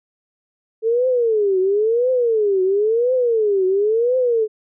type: tone with vibrato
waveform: sine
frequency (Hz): 437.4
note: A4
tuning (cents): -10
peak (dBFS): -14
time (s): 0.82-4.48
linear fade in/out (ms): 50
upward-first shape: triangle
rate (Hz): 0.97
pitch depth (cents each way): 300
effects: none